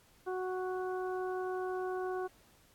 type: harmonic tone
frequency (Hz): 370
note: F#4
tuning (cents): 0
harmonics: 1 / 2 / 3 / 4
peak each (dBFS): -35 / -41 / -45 / -47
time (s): 0.26-2.28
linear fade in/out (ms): 20
effects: pink hiss -65 dBFS RMS until 2.74 s + AAC 64 kbps